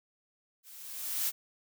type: noise with level ramp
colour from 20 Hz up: blue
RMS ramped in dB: -53 to -28 dBFS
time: 0.63-1.32 s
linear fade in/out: 50 ms
effects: none